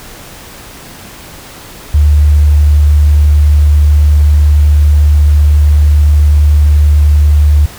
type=tone; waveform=sine; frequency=74.1 Hz; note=D2; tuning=16 cents sharp; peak=-3 dBFS; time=1.94-7.66 s; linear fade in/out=5 ms; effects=pink hiss -31 dBFS RMS until 7.78 s